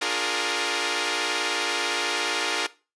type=chord; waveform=5% pulse; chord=Bb dominant seventh; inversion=first; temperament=equal with one note detuned; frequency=293.7 / 354.1 / 415.3 / 466.2 Hz; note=D4 / F4 / Ab4 / Bb4; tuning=0 / +24 / 0 / 0 cents; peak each=-21 / -18 / -19 / -17 dBFS; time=0.01-2.67 s; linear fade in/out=10 ms; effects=noise-tail reverb RT60 0.3 s tail -18 dB re dry + resampled to 22050 Hz